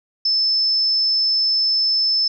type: tone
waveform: sine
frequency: 5260 Hz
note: E8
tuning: 5 cents flat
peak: -15 dBFS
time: 0.25-2.28 s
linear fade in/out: 5 ms
effects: none